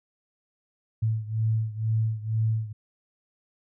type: beating tone pair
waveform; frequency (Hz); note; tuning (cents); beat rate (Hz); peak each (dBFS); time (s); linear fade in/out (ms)
sine; 110 / 112.1; A2 / A2; 0 / +33; 2.1; -25 / -28; 1.02-2.73; 10
effects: none